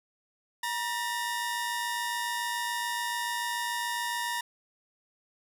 sawtooth tone pair together, 953.5 / 1800 Hz, A#5 / A6, +39 / +39 cents, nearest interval major seventh, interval 1100 cents, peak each -28 / -31 dBFS, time 0.63-4.41 s, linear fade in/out 5 ms, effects none

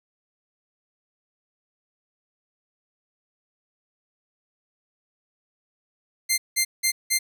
10% pulse tone bursts, 2093 Hz, C7, in tune, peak -10 dBFS, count 4, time 6.29-7.19 s, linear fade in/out 20 ms, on 90 ms, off 180 ms, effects none

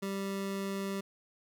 25% pulse tone, 196 Hz, G3, in tune, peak -30 dBFS, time 0.02-1.01 s, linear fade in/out 10 ms, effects none

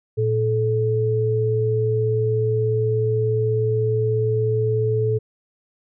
sine tone pair together, 114.58 / 433.1 Hz, A#2 / A4, -29 / -27 cents, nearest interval octave + major seventh, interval 2302 cents, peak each -20 dBFS, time 0.17-5.19 s, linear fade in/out 20 ms, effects none

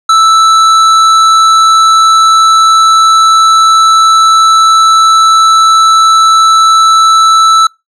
sine tone with hard clipping, 1318.5 Hz, E6, in tune, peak -4 dBFS, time 0.09-7.67 s, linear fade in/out 5 ms, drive 12 dB, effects noise-tail reverb RT60 0.2 s tail -24 dB re dry + low-pass 9000 Hz 12 dB/octave

